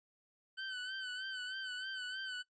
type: tone with vibrato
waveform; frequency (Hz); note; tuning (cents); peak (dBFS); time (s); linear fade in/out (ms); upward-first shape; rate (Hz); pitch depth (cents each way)
25% pulse; 1521; F#6; +47; -36; 0.57-2.43; 20; sine; 3.2; 48
effects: noise-tail reverb RT60 0.1 s tail -19 dB re dry + resampled to 16000 Hz